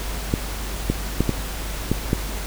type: clicks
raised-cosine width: 3 ms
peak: -5 dBFS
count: 6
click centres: 0.339 / 0.9 / 1.206 / 1.293 / 1.916 / 2.131 s
effects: added 50 Hz sine -28 dBFS peak until 2.46 s + pink hiss -32 dBFS RMS until 2.46 s